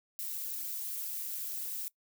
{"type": "noise with amplitude modulation", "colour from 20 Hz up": "violet", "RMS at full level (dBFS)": -35, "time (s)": [0.19, 1.88], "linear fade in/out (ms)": 0, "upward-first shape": "sine", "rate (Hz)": 215, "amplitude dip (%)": 70, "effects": ["noise-tail reverb RT60 0.1 s tail -22 dB re dry"]}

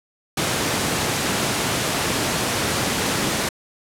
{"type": "high-pass noise", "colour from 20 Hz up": "pink", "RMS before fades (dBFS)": -22, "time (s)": [0.37, 3.49], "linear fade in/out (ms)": 5, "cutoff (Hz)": 120, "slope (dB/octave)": 12, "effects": ["low-pass 11000 Hz 12 dB/octave"]}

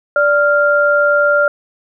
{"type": "tone pair together", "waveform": "sine", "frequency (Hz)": [584.2, 1394], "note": ["D5", "F6"], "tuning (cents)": [-9, -4], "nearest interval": "octave + minor third", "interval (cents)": 1505, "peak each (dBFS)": -12, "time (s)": [0.16, 1.48], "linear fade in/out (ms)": 2, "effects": []}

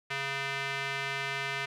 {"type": "tone with band-pass filter", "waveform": "square", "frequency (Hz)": 138, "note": "C#3", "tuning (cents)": -7, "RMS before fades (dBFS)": -34, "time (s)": [0.1, 1.66], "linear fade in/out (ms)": 10, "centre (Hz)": 2200, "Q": 1.7, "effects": []}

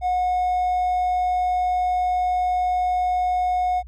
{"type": "tone", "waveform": "triangle", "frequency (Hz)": 727, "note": "F#5", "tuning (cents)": -31, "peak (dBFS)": -16, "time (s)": [0.01, 3.83], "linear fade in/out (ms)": 50, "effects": ["tanh soft clip ceiling -13 dBFS", "added 60 Hz sine -37 dBFS peak until 3.87 s"]}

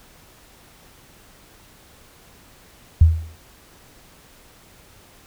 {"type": "tone with exponential decay", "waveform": "sine", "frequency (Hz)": 81, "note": "E2", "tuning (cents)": -30, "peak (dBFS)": -5, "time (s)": [3.01, 3.36], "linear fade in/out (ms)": 5, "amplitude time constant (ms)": 74, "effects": ["pink hiss -50 dBFS RMS until 5.26 s"]}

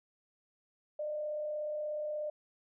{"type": "tone with frequency modulation", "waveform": "sine", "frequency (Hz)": 603, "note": "D5", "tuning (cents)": 46, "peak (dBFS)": -34, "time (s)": [0.99, 2.3], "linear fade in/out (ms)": 5, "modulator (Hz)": 36.7, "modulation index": 0.32, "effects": []}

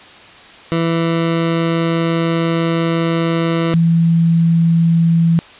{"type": "tone pair in turn", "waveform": ["20% pulse", "sine"], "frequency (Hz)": [165.9, 166.49], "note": ["E3", "E3"], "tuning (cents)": [11, 18], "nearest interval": "unison", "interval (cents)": 7, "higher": "second", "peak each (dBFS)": -9, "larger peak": "neither", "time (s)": [[0.72, 3.74], [3.74, 5.39]], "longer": "first", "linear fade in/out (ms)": 0, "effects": ["white hiss -39 dBFS RMS until 5.59 s", "resampled to 8000 Hz"]}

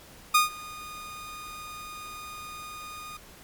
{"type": "tone with ADSR envelope", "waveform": "sawtooth", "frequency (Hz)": 1229, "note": "D#6", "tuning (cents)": -22, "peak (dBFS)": -12, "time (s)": [0.34, 3.17], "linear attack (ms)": 10, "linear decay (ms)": 140, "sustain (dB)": -23, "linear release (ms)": 4, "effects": ["pink hiss -50 dBFS RMS until 3.43 s", "MP3 96 kbps"]}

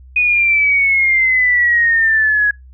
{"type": "exponential sweep", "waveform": "sine", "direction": "down", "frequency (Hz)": [2489, 1665], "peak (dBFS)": -10, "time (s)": [0.16, 2.51], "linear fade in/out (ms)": 5, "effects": ["noise-tail reverb RT60 0.2 s tail -26 dB re dry", "added 64 Hz sine -37 dBFS peak until 2.73 s"]}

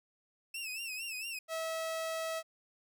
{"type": "tone with vibrato", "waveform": "sawtooth", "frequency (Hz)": 2637, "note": "E7", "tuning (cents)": 0, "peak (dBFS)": -35, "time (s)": [0.54, 1.39], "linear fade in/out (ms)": 5, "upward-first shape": "sine", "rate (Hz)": 4.4, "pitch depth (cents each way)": 100}
{"type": "tone", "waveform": "sawtooth", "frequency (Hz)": 648, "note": "E5", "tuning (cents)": -30, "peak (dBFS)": -31, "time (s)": [1.48, 2.43], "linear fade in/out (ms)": 50}
{"effects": []}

